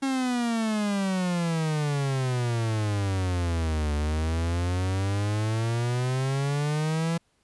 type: exponential two-way sweep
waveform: 45% pulse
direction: down then up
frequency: 273.3 to 73.42 to 168.8 Hz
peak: -24 dBFS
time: 0.02-7.18 s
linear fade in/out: 10 ms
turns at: 3.93 s
effects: pink hiss -69 dBFS RMS until 7.43 s + resampled to 24000 Hz